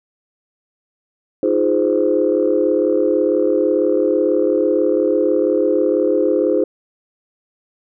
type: chord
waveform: sine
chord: F minor seventh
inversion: third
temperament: equal with one note detuned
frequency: 311.1 / 349.2 / 415.3 / 517.5 Hz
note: Eb4 / F4 / Ab4 / C5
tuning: 0 / 0 / 0 / -19 cents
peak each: -19 / -19 / -18 / -17 dBFS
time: 1.43-6.64 s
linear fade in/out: 2 ms
effects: tanh soft clip ceiling -4 dBFS